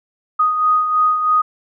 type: beating tone pair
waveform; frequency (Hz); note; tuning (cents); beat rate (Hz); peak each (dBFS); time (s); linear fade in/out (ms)
sine; 1244.5 / 1247.6; D#6 / D#6; 0 / +4; 3.1; -13 / -22; 0.39-1.42; 10
effects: none